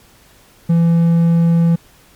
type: tone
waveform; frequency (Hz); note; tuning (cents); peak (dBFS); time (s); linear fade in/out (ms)
triangle; 167.9; E3; +32; -7; 0.69-1.76; 10
effects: pink hiss -48 dBFS RMS until 2.15 s + MP3 96 kbps